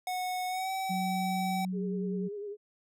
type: tone with pitch glide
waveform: square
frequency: 734 to 764.3 Hz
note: F#5 to G5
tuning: -14 to -44 cents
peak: -32 dBFS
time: 0.07-1.65 s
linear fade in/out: 2 ms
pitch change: +70 cents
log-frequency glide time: 0.48-0.7 s
type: tone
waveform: sine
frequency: 184.9 Hz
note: F#3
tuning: 1 cent flat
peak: -31 dBFS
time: 0.89-2.29 s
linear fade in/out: 20 ms
type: tone with vibrato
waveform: sine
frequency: 410 Hz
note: G#4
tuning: 22 cents flat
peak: -36 dBFS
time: 1.72-2.57 s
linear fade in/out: 50 ms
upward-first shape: sine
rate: 10 Hz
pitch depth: 48 cents each way
effects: none